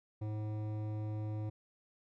triangle tone with hard clipping, 107 Hz, A2, 48 cents flat, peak -38 dBFS, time 0.21-1.5 s, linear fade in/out 10 ms, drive 17 dB, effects none

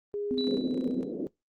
sine tone, 410.3 Hz, G#4, 21 cents flat, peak -30 dBFS, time 0.14-0.57 s, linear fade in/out 0 ms
sine tone with tremolo, 256.5 Hz, C4, 34 cents flat, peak -27 dBFS, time 0.31-1.03 s, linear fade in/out 0 ms, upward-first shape square, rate 15 Hz, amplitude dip 40%
sine tone with exponential decay, 3950 Hz, B7, in tune, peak -31 dBFS, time 0.38-1.12 s, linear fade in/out 1 ms, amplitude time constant 160 ms
white band-pass noise, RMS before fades -34 dBFS, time 0.47-1.27 s, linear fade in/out 0 ms, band 170 to 480 Hz, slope 48 dB/octave
effects noise-tail reverb RT60 0.2 s tail -25 dB re dry + Opus 32 kbps

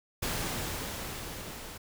pink noise with level ramp, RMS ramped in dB -32 to -44 dBFS, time 0.22-1.78 s, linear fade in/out 10 ms, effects none

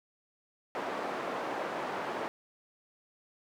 white band-pass noise, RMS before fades -36 dBFS, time 0.75-2.28 s, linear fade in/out 0 ms, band 320 to 910 Hz, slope 12 dB/octave, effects none

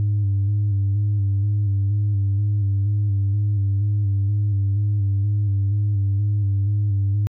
sine tone with vibrato, 101.1 Hz, G#2, 46 cents flat, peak -15 dBFS, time 0-7.27 s, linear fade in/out 0 ms, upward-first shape square, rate 2.1 Hz, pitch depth 34 cents each way, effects tanh soft clip ceiling -15 dBFS

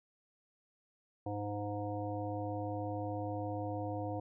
harmonic tone, 103.2 Hz, G#2, 10 cents flat, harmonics 1 / 3 / 5 / 7 / 9, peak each -40 / -41 / -42 / -42 / -49 dBFS, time 1.26-4.2 s, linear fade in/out 5 ms, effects none

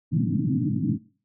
pink band-pass noise, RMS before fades -24 dBFS, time 0.11-0.98 s, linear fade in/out 20 ms, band 110 to 310 Hz, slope 96 dB/octave, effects noise-tail reverb RT60 0.4 s tail -20 dB re dry

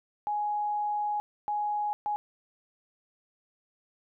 sine tone bursts at uneven times, 834 Hz, G#5, 7 cents sharp, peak -27 dBFS, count 3, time 0.27-1.2 / 1.48-1.93 / 2.06-2.16 s, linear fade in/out 0 ms, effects none

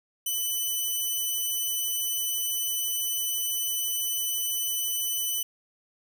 5% pulse tone, 2998 Hz, F#7, 22 cents sharp, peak -18 dBFS, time 0.26-5.43 s, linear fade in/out 5 ms, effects 10-bit

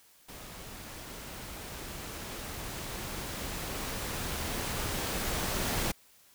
pink noise with level ramp, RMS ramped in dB -46 to -31 dBFS, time 0.28-5.92 s, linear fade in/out 10 ms, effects white hiss -61 dBFS RMS until 6.34 s

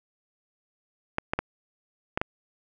clicks, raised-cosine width 0.5 ms, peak -10 dBFS, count 5, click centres 1.184 / 1.335 / 1.39 / 2.175 / 2.215 s, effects none

